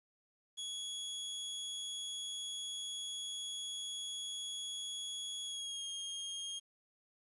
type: tone with pitch glide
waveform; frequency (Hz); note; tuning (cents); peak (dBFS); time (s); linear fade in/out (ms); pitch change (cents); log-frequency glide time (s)
sawtooth; 3351 to 3242; G#7 to G#7; +15 to -42; -37; 0.57-6.6; 20; -57; 5.45-5.86
effects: resampled to 24000 Hz + 11-bit